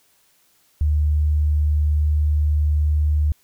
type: tone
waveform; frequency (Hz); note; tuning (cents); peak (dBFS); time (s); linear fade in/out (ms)
sine; 75.1; D2; +39; -15; 0.81-3.32; 0
effects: white hiss -60 dBFS RMS until 3.43 s